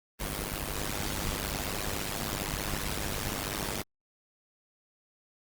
pink noise with amplitude modulation, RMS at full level -30 dBFS, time 0.19-3.83 s, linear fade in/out 20 ms, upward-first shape sine, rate 101 Hz, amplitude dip 85%, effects Opus 24 kbps

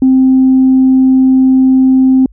sine tone, 261.6 Hz, C4, in tune, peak -3 dBFS, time 0.02-2.26 s, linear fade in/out 2 ms, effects tanh soft clip ceiling 0 dBFS + added 50 Hz sine -36 dBFS peak until 2.32 s

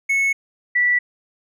triangle / sine tone pair in turn, 2200 / 1960 Hz, C#7 / B6, -14 / -14 cents, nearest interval major second, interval 200 cents, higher first, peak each -14 dBFS, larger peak neither, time 0.09-0.33 / 0.75-0.99 s, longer neither, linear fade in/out 10 ms, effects none

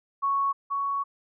sine tone pair in turn, 1108.7 / 1115.8 Hz, C#6 / C#6, 0 / +11 cents, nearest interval unison, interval 11 cents, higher second, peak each -22 / -25 dBFS, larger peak first, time 0.22-0.53 / 0.7-1.04 s, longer second, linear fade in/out 20 ms, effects none

